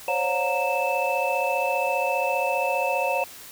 sine tone cluster, 528 / 563 / 718 / 926 / 2633 Hz, C5 / C#5 / F5 / A#5 / E7, +16 / +27 / +48 / -12 / -3 cents, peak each -28 dBFS, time 0.08-3.24 s, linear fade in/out 2 ms, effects white hiss -43 dBFS RMS until 3.51 s

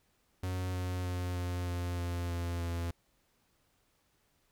45% pulse tone with pitch steps, 91.8 / 90.85 / 89.91 / 88.98 / 88.06 / 87.15 / 86.25 / 85.36 Hz, F#2 / F#2 / F#2 / F2 / F2 / F2 / F2 / F2, -13 / -31 / -49 / +33 / +15 / -3 / -21 / -39 cents, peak -33 dBFS, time 0.43-2.91 s, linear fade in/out 5 ms, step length 310 ms, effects pink hiss -73 dBFS RMS until 4.51 s

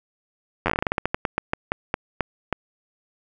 slowing click train, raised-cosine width 0.5 ms, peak -6 dBFS, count 21, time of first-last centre 0.66-2.527 s, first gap 10 ms, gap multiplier 1.2, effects none

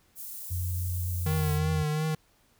white high-pass noise, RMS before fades -40 dBFS, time 0.15-1.6 s, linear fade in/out 50 ms, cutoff 10000 Hz, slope 12 dB/octave
sine tone with pitch glide, 90 to 86.08 Hz, F#2 to F2, -47 to -25 cents, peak -28 dBFS, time 0.5-1.84 s, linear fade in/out 20 ms, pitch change -78 cents, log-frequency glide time 0.98-1.53 s
square tone with vibrato, 154.3 Hz, D#3, 14 cents flat, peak -27 dBFS, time 1.26-2.15 s, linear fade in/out 5 ms, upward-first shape triangle, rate 2.8 Hz, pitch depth 43 cents each way
effects pink hiss -65 dBFS RMS until 2.59 s

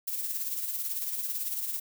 violet noise with tremolo, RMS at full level -31 dBFS, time 0.07-1.8 s, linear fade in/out 10 ms, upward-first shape sine, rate 18 Hz, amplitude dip 50%, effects none

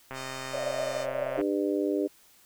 click train, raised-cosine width 0.5 ms, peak -23 dBFS, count 173, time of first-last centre 0.11-1.413 s, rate 132 Hz
5% pulse tone with pitch glide, 614 to 606.6 Hz, D#5 to D#5, -23 to -44 cents, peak -28 dBFS, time 0.13-1.07 s, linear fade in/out 50 ms, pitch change -21 cents, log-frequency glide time 0.7-0.95 s
pink band-pass noise, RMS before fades -32 dBFS, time 0.53-1.41 s, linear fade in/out 10 ms, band 550 to 650 Hz, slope 96 dB/octave
harmonic tone, 100 Hz, G2, 35 cents sharp, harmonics 3 / 4 / 5 / 6, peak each -28 / -29 / -33 / -35 dBFS, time 1.37-2.08 s, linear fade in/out 20 ms
effects white hiss -59 dBFS RMS until 2.45 s

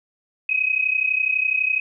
sine tone pair together, 2516 / 2548 Hz, D#7 / D#7, +19 / +41 cents, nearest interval unison, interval 22 cents, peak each -21 dBFS, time 0.49-1.8 s, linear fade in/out 5 ms, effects none

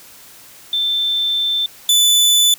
sine / sawtooth tone pair in turn, 3550 / 3493 Hz, A7 / A7, +15 / -13 cents, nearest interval unison, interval 28 cents, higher first, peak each -15 / -7 dBFS, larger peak second, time 0.73-1.66 / 1.89-2.54 s, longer first, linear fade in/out 2 ms, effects white hiss -42 dBFS RMS until 2.58 s

